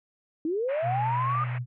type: linear sweep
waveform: sine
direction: up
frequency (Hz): 301.2 to 1238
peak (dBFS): -25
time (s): 0.45-1.44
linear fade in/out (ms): 2
type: band-pass noise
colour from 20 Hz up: white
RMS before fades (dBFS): -41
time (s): 0.68-1.59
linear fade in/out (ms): 20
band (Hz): 510 to 2500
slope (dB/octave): 48
type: tone with vibrato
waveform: sine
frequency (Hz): 123.47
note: B2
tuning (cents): 0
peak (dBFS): -28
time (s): 0.82-1.66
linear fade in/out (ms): 50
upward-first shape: square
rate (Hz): 8.5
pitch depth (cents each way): 13
effects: none